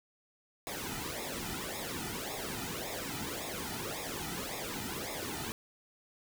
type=noise with flanger; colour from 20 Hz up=pink; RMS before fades=-39 dBFS; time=0.67-5.52 s; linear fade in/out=0 ms; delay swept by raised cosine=0.66 to 1.86 ms; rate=1.8 Hz; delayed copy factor=-0.8; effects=none